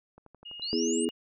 click train, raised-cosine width 1 ms, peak -37 dBFS, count 6, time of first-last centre 0.18-0.597 s, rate 12 Hz
sine tone, 2859 Hz, F7, 40 cents sharp, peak -40 dBFS, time 0.45-1.11 s, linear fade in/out 10 ms
sine exponential sweep, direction up, 3951 to 8800 Hz, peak -32 dBFS, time 0.62-1.05 s, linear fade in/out 2 ms
sine chord, E major, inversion second, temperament equal, 246.9 / 329.6 / 415.3 Hz, B3 / E4 / G#4, 0 / 0 / 0 cents, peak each -30 dBFS, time 0.73-1.09 s, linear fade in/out 0 ms
effects none

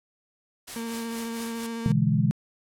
white noise with tremolo, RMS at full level -37 dBFS, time 0.67-1.67 s, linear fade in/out 10 ms, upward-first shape triangle, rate 4.3 Hz, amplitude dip 75%
35% pulse tone with vibrato, 229.8 Hz, A#3, 25 cents flat, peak -29 dBFS, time 0.76-1.92 s, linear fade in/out 2 ms, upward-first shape sine, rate 14 Hz, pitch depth 14 cents each way
sine chord, E dominant seventh, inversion second, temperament equal, 123.47 / 146.83 / 164.81 / 207.7 Hz, B2 / D3 / E3 / G#3, 0 / 0 / 0 / 0 cents, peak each -25 dBFS, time 1.86-2.31 s, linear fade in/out 0 ms
effects low-pass 12000 Hz 12 dB/octave

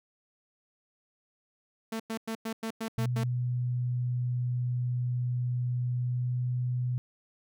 sawtooth tone bursts, 223.8 Hz, A3, 30 cents sharp, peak -28 dBFS, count 8, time 1.92-3.237 s, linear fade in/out 5 ms, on 78 ms, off 99 ms
sine tone with pitch glide, 123.47 to 124.33 Hz, B2 to B2, 0 to +12 cents, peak -27 dBFS, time 2.98-6.98 s, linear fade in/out 0 ms, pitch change +12 cents, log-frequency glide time 5.98-6.38 s
effects none

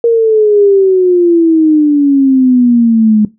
sine exponential sweep, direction down, 470 to 210 Hz, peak -4 dBFS, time 0.04-3.25 s, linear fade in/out 2 ms, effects noise-tail reverb RT60 0.2 s tail -18 dB re dry

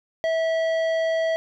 sine tone with tanh clipping, 651 Hz, E5, 22 cents flat, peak -22 dBFS, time 0.24-1.36 s, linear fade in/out 0 ms, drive 12 dB, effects none

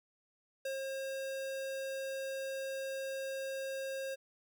square tone with ADSR envelope, 537 Hz, C5, 45 cents sharp, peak -36 dBFS, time 0.65-4.16 s, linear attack 5 ms, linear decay 130 ms, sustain -2 dB, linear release 24 ms, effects none

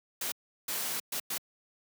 white noise bursts at uneven times, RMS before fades -34 dBFS, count 4, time 0.21-0.32 / 0.68-1 / 1.12-1.2 / 1.3-1.38 s, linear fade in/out 5 ms, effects high-pass 150 Hz 12 dB/octave

